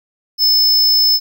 square tone, 5240 Hz, E8, 11 cents flat, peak -10 dBFS, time 0.38-1.2 s, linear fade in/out 50 ms, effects none

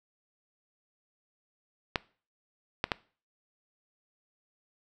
clicks, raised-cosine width 0.3 ms, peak -10 dBFS, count 3, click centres 1.958 / 2.841 / 2.918 s, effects noise-tail reverb RT60 0.4 s tail -21 dB re dry

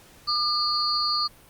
sine tone cluster, 1205 / 4328 / 4687 Hz, D6 / C#8 / D8, +44 / -42 / -4 cents, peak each -26 dBFS, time 0.27-1.28 s, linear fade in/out 20 ms, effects pink hiss -52 dBFS RMS until 1.49 s + Opus 48 kbps

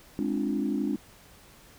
sine chord, D half-diminished seventh, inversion second, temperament equal with one note detuned, 207.7 / 261.6 / 293.7 / 346.4 Hz, Ab3 / C4 / D4 / F4, 0 / 0 / 0 / -14 cents, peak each -30 / -31 / -29 / -35 dBFS, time 0.19-0.96 s, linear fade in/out 0 ms, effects tanh soft clip ceiling -17 dBFS + pink hiss -54 dBFS RMS until 1.78 s

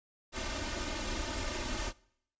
pink noise with comb filter, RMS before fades -36 dBFS, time 0.32-1.93 s, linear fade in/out 50 ms, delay 3.3 ms, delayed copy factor +0.9, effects noise-tail reverb RT60 0.7 s tail -23 dB re dry + resampled to 16000 Hz

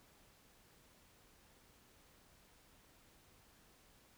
silence, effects pink hiss -67 dBFS RMS until 4.17 s

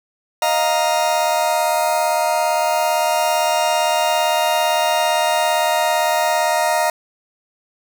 40% pulse chord, Eb suspended second, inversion none, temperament just, 622.3 / 700 / 933.4 Hz, Eb5 / F5 / Bb5, 0 / +4 / +2 cents, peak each -19 dBFS, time 0.42-6.9 s, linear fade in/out 2 ms, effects none

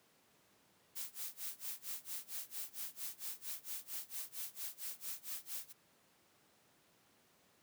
blue noise with tremolo, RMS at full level -42 dBFS, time 0.95-5.73 s, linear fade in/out 20 ms, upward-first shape sine, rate 4.4 Hz, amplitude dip 95%, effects pink hiss -70 dBFS RMS until 7.62 s + high-pass 150 Hz 12 dB/octave

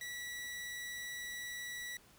sawtooth tone, 1947 Hz, B6, 25 cents flat, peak -38 dBFS, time 0.01-1.97 s, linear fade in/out 2 ms, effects pink hiss -63 dBFS RMS until 2.18 s

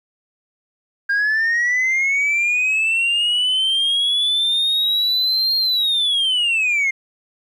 sine linear two-way sweep, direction up then down, 1602 to 4233 to 2104 Hz, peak -13 dBFS, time 1.09-6.91 s, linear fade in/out 10 ms, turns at 5.57 s, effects tanh soft clip ceiling -14 dBFS + 9-bit

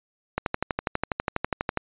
click train, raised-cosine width 0.5 ms, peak -9 dBFS, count 18, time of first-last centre 0.38-1.773 s, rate 12.2 Hz, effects resampled to 8000 Hz

